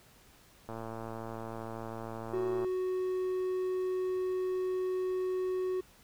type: click train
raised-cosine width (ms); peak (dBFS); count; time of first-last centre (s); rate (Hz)
1; -27; 222; 0.69-2.646; 113
type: tone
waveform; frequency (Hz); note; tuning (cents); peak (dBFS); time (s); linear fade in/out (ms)
triangle; 370; F#4; 0; -28; 2.33-5.81; 10
effects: pink hiss -60 dBFS RMS until 6.03 s